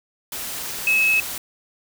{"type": "tone in noise", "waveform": "sine", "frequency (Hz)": 2582, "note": "E7", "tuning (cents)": -37, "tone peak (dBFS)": -15, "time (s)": [0.87, 1.2], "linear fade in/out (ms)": 2, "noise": "white", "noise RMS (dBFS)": -30, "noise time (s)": [0.32, 1.38], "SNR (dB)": 12, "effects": []}